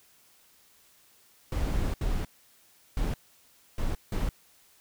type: noise bursts at uneven times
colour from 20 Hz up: brown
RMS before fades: -28 dBFS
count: 5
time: 1.52-1.94 / 2.01-2.25 / 2.97-3.14 / 3.78-3.95 / 4.12-4.29 s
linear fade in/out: 2 ms
effects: white hiss -61 dBFS RMS until 4.8 s